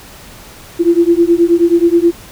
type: beating tone pair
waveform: sine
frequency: 336.6 / 346 Hz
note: E4 / F4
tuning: +36 / -16 cents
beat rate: 9.4 Hz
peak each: -10 dBFS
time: 0.79-2.12 s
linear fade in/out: 20 ms
effects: pink hiss -36 dBFS RMS until 2.31 s